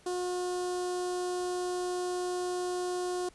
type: tone with notch filter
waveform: sawtooth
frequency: 360 Hz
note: F#4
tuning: 47 cents flat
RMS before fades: -33 dBFS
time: 0.06-3.29 s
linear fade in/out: 5 ms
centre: 2200 Hz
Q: 0.67
effects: pink hiss -60 dBFS RMS until 3.34 s + resampled to 24000 Hz